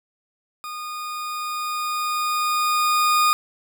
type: tone with level ramp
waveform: 40% pulse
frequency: 1227 Hz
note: D#6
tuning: 25 cents flat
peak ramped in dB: -30 to -14 dBFS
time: 0.64-3.33 s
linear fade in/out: 0 ms
effects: none